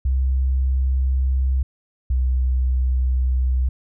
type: tone pair in turn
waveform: sine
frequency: 65.41 / 63.66 Hz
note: C2 / C2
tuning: 0 / -47 cents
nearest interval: unison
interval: 47 cents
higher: first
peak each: -16 dBFS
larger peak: neither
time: 0.05-1.63 / 2.1-3.69 s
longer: second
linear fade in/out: 5 ms
effects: none